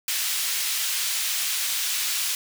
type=high-pass noise; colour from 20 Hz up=pink; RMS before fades=-26 dBFS; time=0.08-2.35 s; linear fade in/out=2 ms; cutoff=2800 Hz; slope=12 dB/octave; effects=none